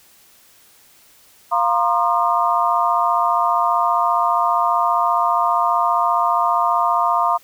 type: tone cluster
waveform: sine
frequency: 697 / 940 / 1055 / 1214 Hz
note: F5 / A#5 / C6 / D#6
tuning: -4 / +14 / +14 / -43 cents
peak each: -20 dBFS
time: 1.51-7.38 s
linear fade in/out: 20 ms
effects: white hiss -51 dBFS RMS until 7.43 s